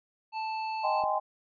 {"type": "tone", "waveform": "square", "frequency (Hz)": 880, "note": "A5", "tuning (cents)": 0, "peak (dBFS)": -32, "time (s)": [0.32, 1.05], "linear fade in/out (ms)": 50}
{"type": "chord", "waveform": "sine", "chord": "Ab major seventh", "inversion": "second", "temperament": "just", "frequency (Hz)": [623, 778.7, 830.6, 1038.3], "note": ["Eb5", "G5", "Ab5", "C6"], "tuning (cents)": [2, -12, 0, -14], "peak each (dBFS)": [-32, -31, -31, -32], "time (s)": [0.83, 1.2], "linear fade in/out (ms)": 20}
{"type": "click", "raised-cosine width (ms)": 2, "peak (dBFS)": -33, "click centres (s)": 1.038}
{"effects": ["resampled to 11025 Hz"]}